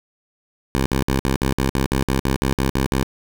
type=tone bursts; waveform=10% pulse; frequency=66.8 Hz; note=C2; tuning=36 cents sharp; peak=-9 dBFS; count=14; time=0.75-3.031 s; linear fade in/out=0 ms; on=110 ms; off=57 ms; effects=none